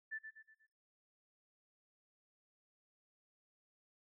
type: tone with echo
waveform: sine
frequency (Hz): 1760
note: A6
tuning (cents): 0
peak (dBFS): -40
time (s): 0.11-0.19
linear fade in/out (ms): 20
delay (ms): 120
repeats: 4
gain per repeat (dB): -7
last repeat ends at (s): 0.67
effects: noise-tail reverb RT60 0.4 s tail -23 dB re dry